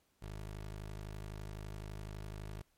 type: tone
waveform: 20% pulse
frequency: 51.91 Hz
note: G#1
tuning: in tune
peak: -38 dBFS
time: 0.22-2.62 s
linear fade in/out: 5 ms
effects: pink hiss -75 dBFS RMS until 2.77 s + MP3 64 kbps